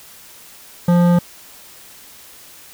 sine tone with hard clipping, 174.61 Hz, F3, in tune, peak -12 dBFS, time 0.88-1.19 s, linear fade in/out 5 ms, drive 13 dB, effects white hiss -42 dBFS RMS until 2.73 s

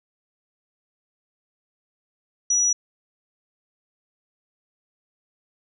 sine tone, 5850 Hz, F#8, 21 cents flat, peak -17 dBFS, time 2.5-2.73 s, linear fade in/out 5 ms, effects none

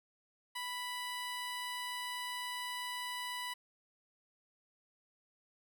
15% pulse tone, 987.8 Hz, B5, in tune, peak -32 dBFS, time 0.55-3.54 s, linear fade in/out 10 ms, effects none

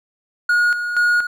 triangle tone with tremolo, 1442 Hz, F#6, 45 cents flat, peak -11 dBFS, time 0.49-1.27 s, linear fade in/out 5 ms, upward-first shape square, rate 2.1 Hz, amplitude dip 60%, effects none

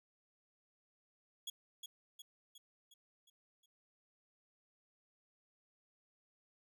sawtooth tone with echo, 3343 Hz, G#7, 11 cents sharp, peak -38 dBFS, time 1.47-1.5 s, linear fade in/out 5 ms, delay 360 ms, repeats 6, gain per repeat -5 dB, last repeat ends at 3.66 s, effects none

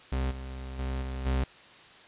40% pulse tone with level steps, 65.41 Hz, C2, in tune, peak -26 / -36 / -29 / -32 / -24 dBFS, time 0.12-1.44 s, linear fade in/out 5 ms, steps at 0.3 / 0.78 / 1.01 / 1.25 s, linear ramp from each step 20 ms, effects white hiss -52 dBFS RMS until 2.07 s + resampled to 8000 Hz

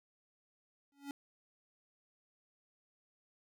square tone with exponential growth, 281.1 Hz, C#4, 24 cents sharp, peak -38 dBFS, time 0.92-1.11 s, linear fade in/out 1 ms, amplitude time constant 40 ms, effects none

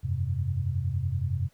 sine chord, F suspended second, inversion none, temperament equal, 87.31 / 98 / 130.81 Hz, F2 / G2 / C3, 0 / 0 / 0 cents, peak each -30 dBFS, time 0.03-1.49 s, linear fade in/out 20 ms, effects pink hiss -65 dBFS RMS until 1.53 s

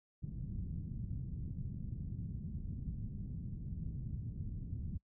white low-pass noise, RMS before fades -42 dBFS, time 0.22-4.98 s, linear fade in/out 10 ms, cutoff 170 Hz, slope 24 dB/octave, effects noise-tail reverb RT60 0.1 s tail -24 dB re dry

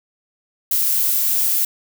violet noise, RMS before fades -18 dBFS, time 0.71-1.65 s, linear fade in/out 5 ms, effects none

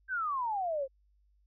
sine exponential sweep, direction down, 1600 to 517 Hz, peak -30 dBFS, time 0.08-0.88 s, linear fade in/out 50 ms, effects added 50 Hz sine -65 dBFS peak until 1.46 s

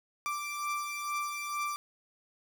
30% pulse beating tone pair, 1174.7 / 1176.9 Hz, D6 / D6, 0 / +3 cents, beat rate 2.2 Hz, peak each -32 / -36 dBFS, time 0.26-1.76 s, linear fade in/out 0 ms, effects none

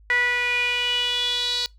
sawtooth tone with band-pass filter sweep, 488.8 Hz, B4, 18 cents flat, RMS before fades -23 dBFS, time 0.1-1.66 s, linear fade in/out 0 ms, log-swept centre 1900 to 4200 Hz, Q 7, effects noise-tail reverb RT60 0.2 s tail -23 dB re dry + added 52 Hz sine -48 dBFS peak until 1.78 s

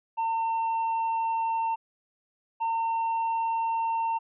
triangle tone pair in turn, 906 / 909.6 Hz, A#5 / A#5, -50 / -43 cents, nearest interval unison, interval 7 cents, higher second, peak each -23 dBFS, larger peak neither, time 0.17-1.76 / 2.6-4.19 s, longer neither, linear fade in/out 20 ms, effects resampled to 8000 Hz

